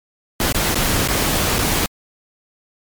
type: noise with dropouts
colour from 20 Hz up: pink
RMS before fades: -18 dBFS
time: 0.4-1.86 s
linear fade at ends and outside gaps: 1 ms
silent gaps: 0.524-0.546 / 0.745-0.755 / 1.076-1.085 / 1.585-1.589 s
effects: MP3 96 kbps